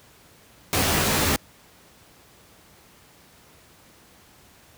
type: noise with comb filter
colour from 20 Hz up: pink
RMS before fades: -21 dBFS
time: 0.73-1.36 s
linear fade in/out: 0 ms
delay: 17 ms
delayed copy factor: -0.9
effects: pink hiss -53 dBFS RMS until 4.77 s + high-pass 60 Hz 12 dB/octave